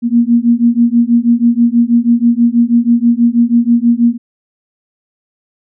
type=beating tone pair; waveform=sine; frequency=233.1 / 239.3 Hz; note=A#3 / A#3; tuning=0 / +46 cents; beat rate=6.2 Hz; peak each=-10 dBFS; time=0.02-4.18 s; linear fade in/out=50 ms; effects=none